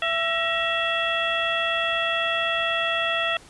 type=harmonic tone with a mistuned harmonic; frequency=668 Hz; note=E5; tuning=23 cents sharp; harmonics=1 / 2 / 3 / 4 / 5; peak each=-28 / -28 / -28 / -28 / -28 dBFS; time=0.02-3.37 s; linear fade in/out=2 ms; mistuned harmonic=3; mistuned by=-89 cents; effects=pink hiss -49 dBFS RMS until 3.49 s + resampled to 24000 Hz